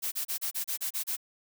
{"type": "noise bursts", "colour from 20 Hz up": "blue", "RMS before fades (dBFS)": -32, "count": 9, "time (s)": [0.02, 1.168], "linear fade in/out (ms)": 20, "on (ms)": 100, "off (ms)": 31, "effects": []}